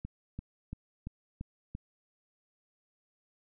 click train, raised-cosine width 5 ms, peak -26 dBFS, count 6, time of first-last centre 0.05-1.751 s, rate 2.94 Hz, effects none

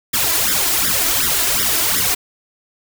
white noise with flanger, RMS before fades -17 dBFS, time 0.13-2.15 s, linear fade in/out 10 ms, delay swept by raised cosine 0.55 to 3.05 ms, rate 2.7 Hz, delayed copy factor +1, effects none

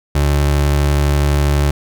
30% pulse tone, 72.1 Hz, D2, 31 cents flat, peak -9 dBFS, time 0.15-1.71 s, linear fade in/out 5 ms, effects none

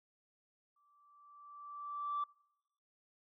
sine tone with exponential growth, 1165 Hz, D6, 14 cents flat, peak -32 dBFS, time 0.76-2.24 s, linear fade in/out 5 ms, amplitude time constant 320 ms, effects noise-tail reverb RT60 0.9 s tail -25 dB re dry + tanh soft clip ceiling -30 dBFS

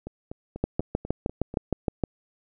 two click trains, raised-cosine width 2 ms, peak -22 / -10 dBFS, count 7 / 10, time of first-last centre 0.07-1.541 / 0.64-2.038 s, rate 4.08 / 6.44 Hz, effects none

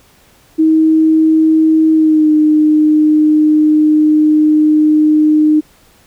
sine tone with pitch glide, 316.9 to 305.9 Hz, D#4 to D#4, +32 to -29 cents, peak -6 dBFS, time 0.58-5.61 s, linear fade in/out 20 ms, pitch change -61 cents, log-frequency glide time 1.93-2.31 s, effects pink hiss -48 dBFS RMS until 6.06 s

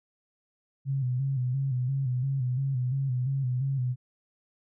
sine tone with vibrato, 130.81 Hz, C3, in tune, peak -25 dBFS, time 0.85-3.96 s, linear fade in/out 50 ms, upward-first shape square, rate 2.9 Hz, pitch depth 74 cents each way, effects none

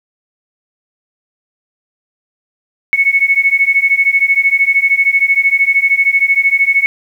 sine beating tone pair, 2200 / 2213 Hz, C#7 / C#7, -14 / -3 cents, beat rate 13 Hz, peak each -12 / -11 dBFS, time 2.93-6.86 s, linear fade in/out 0 ms, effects 7-bit

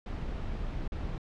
brown noise with dropouts, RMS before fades -35 dBFS, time 0.06-1.18 s, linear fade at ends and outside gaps 2 ms, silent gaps 0.878-0.92 s, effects low-pass 4000 Hz 12 dB/octave

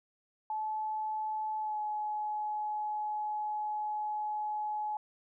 sine tone with pitch glide, 863 to 847.2 Hz, A5 to G#5, -34 to +34 cents, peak -32 dBFS, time 0.5-4.97 s, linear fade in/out 2 ms, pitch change -32 cents, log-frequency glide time 1.59-1.79 s, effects none

